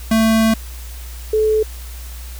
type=tone pair in turn; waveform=square / sine; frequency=222.5 / 433.3 Hz; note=A3 / A4; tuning=+20 / -27 cents; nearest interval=octave; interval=1153 cents; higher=second; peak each=-12 dBFS; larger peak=neither; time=0.11-0.54 / 1.33-1.63 s; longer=first; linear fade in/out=5 ms; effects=added 60 Hz sine -29 dBFS peak until 2.39 s + white hiss -39 dBFS RMS until 2.39 s